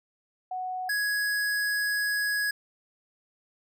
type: tone pair in turn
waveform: sine / square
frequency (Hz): 740 / 1668.5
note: F#5 / G#6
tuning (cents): 0 / +8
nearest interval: octave + major second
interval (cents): 1408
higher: second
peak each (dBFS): -30 / -26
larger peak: second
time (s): 0.51-0.89 / 0.89-2.51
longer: second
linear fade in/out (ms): 5
effects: none

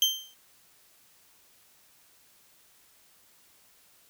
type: tone with exponential decay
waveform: 35% pulse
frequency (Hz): 3136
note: G7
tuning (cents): 0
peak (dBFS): -16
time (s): 0.02-0.34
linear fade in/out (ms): 1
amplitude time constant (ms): 69
effects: white hiss -61 dBFS RMS until 4.09 s

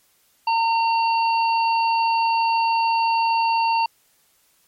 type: harmonic tone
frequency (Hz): 913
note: A#5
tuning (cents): -36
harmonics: 1 / 3 / 5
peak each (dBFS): -17 / -27 / -31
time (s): 0.47-3.86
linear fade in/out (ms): 5
effects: white hiss -61 dBFS RMS until 4.67 s + MP3 64 kbps

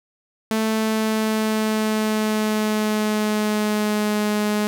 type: tone with pitch glide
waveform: sawtooth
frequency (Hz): 220 to 209.9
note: A3 to G#3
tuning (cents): 0 to +19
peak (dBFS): -15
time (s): 0.51-4.67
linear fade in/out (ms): 0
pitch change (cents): -81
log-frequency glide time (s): 0.63-4.3
effects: none

